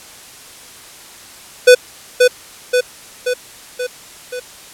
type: tone with echo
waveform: square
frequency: 497.6 Hz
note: B4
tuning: 13 cents sharp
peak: -3 dBFS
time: 1.67-1.75 s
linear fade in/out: 10 ms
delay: 530 ms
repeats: 5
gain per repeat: -4 dB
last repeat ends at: 4.4 s
effects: white hiss -38 dBFS RMS until 4.73 s + low-pass 11000 Hz 12 dB/octave